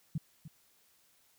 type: tone with echo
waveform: sine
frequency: 155.56 Hz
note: D#3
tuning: in tune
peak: -30 dBFS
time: 0.15-0.18 s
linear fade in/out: 5 ms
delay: 300 ms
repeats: 1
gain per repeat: -13 dB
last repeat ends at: 0.48 s
effects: white hiss -68 dBFS RMS until 1.38 s